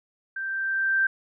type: tone with level ramp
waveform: sine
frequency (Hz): 1568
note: G6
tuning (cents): 0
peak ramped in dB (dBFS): -29 to -18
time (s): 0.36-1.07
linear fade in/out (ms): 5
effects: none